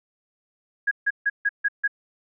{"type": "tone bursts", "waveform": "sine", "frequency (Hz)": 1651, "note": "G#6", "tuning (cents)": -11, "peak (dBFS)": -18, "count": 6, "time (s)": [0.87, 1.878], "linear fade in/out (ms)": 10, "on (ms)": 43, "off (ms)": 150, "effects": []}